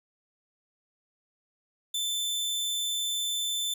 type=tone; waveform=sawtooth; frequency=3534 Hz; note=A7; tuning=7 cents sharp; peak=-25 dBFS; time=1.94-3.74 s; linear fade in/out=5 ms; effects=none